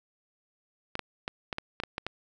clicks, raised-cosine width 0.3 ms, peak -16 dBFS, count 9, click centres 0.954 / 0.993 / 1.279 / 1.528 / 1.584 / 1.801 / 1.836 / 1.981 / 2.066 s, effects none

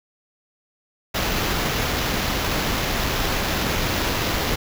pink noise with sample-and-hold, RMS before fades -23 dBFS, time 1.14-4.56 s, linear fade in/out 10 ms, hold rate 8820 Hz, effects none

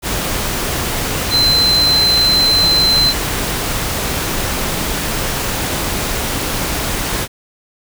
sine tone in noise, 4078 Hz, C8, 45 cents flat, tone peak -10 dBFS, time 1.3-3.14 s, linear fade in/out 50 ms, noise pink, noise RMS -19 dBFS, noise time 0.02-7.28 s, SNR +6 dB, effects none

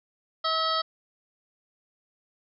harmonic tone, 644 Hz, E5, 41 cents flat, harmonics 1 / 2 / 3 / 5 / 6 / 7 / 8, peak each -32 / -26 / -38 / -33 / -34 / -33 / -38 dBFS, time 0.44-0.82 s, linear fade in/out 10 ms, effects none

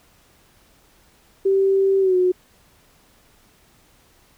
sine tone with pitch glide, 388.4 to 364.5 Hz, G4 to F#4, -16 to -26 cents, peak -14 dBFS, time 1.45-2.32 s, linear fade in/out 10 ms, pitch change -110 cents, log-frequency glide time 2-2.16 s, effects pink hiss -56 dBFS RMS until 4.37 s

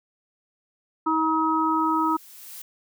harmonic tone, 318.1 Hz, D#4, 38 cents sharp, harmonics 1 / 3 / 4, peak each -24 / -24 / -24 dBFS, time 1.06-2.17 s, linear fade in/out 10 ms
blue noise with exponential growth, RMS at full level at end -38 dBFS, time 1.14-2.62 s, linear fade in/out 5 ms, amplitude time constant 320 ms
effects none

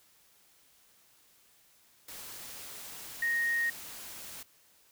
sine tone in noise, 1864.7 Hz, A#6, in tune, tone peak -27 dBFS, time 3.22-3.7 s, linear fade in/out 5 ms, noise white, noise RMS -45 dBFS, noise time 2.08-4.43 s, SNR +15 dB, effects white hiss -64 dBFS RMS until 4.91 s

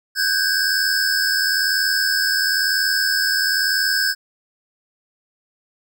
square tone cluster, 1533 / 1614 / 5210 Hz, G6 / G#6 / E8, -39 / -50 / -21 cents, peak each -22 dBFS, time 0.15-4.15 s, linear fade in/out 50 ms, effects none

